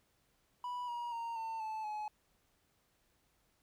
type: tone with pitch steps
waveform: triangle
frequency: 983 / 954.5 / 926.8 / 899.9 / 873.7 / 848.4 Hz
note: B5 / A#5 / A#5 / A5 / A5 / G#5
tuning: -8 / +41 / -10 / +39 / -12 / +37 cents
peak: -36 dBFS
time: 0.64-2.08 s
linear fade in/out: 2 ms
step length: 240 ms
effects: pink hiss -75 dBFS RMS until 3.62 s